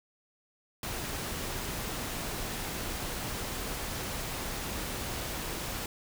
pink noise, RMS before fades -36 dBFS, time 0.83-5.86 s, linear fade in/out 2 ms, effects none

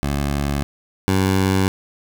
15% pulse tone pair in turn, 71 / 95.3 Hz, C#2 / G2, +42 / -48 cents, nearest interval perfect fourth, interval 510 cents, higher second, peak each -13 / -9 dBFS, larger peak second, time 0.03-0.63 / 1.08-1.68 s, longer neither, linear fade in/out 0 ms, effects none

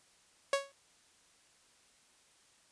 sawtooth tone with exponential decay, 554.4 Hz, C#5, in tune, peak -21 dBFS, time 0.53-0.72 s, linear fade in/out 2 ms, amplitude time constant 41 ms, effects white hiss -66 dBFS RMS until 2.71 s + resampled to 22050 Hz

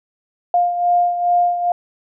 sine beating tone pair, 704 / 706.4 Hz, F5 / F5, +14 / +20 cents, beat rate 2.4 Hz, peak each -14 / -21 dBFS, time 0.54-1.72 s, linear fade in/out 2 ms, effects none

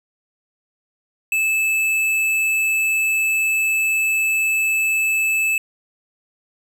sine tone with tanh clipping, 2618 Hz, E7, 13 cents flat, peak -18 dBFS, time 1.32-5.58 s, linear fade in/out 2 ms, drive 13 dB, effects none

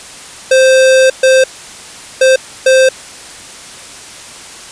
square tone bursts at uneven times, 523.3 Hz, C5, in tune, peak -5 dBFS, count 4, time 0.51-1.1 / 1.23-1.44 / 2.21-2.36 / 2.66-2.89 s, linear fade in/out 5 ms, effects white hiss -31 dBFS RMS until 4.71 s + resampled to 22050 Hz

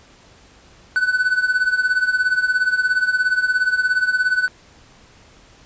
triangle tone with tremolo, 1499 Hz, F#6, 22 cents sharp, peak -10 dBFS, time 0.96-4.48 s, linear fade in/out 0 ms, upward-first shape triangle, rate 17 Hz, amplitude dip 85%, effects pink hiss -49 dBFS RMS until 5.65 s + resampled to 16000 Hz

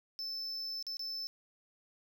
triangle tone with dropouts, 5274 Hz, E8, in tune, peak -36 dBFS, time 0.19-1.27 s, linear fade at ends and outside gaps 0 ms, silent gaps 0.826-0.867 / 0.969-0.994 s, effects none

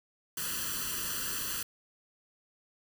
white noise with comb filter, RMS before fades -35 dBFS, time 0.37-1.63 s, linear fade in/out 5 ms, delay 0.67 ms, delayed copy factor +0.95, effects none

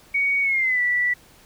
sine tone with pitch glide, 2240 to 1961.3 Hz, C#7 to B6, +18 to -13 cents, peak -18 dBFS, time 0.14-1.14 s, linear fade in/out 10 ms, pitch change -231 cents, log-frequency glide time 0.42-0.81 s, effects pink hiss -52 dBFS RMS until 1.45 s

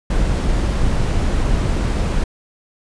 brown noise, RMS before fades -17 dBFS, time 0.1-2.24 s, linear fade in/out 5 ms, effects resampled to 22050 Hz

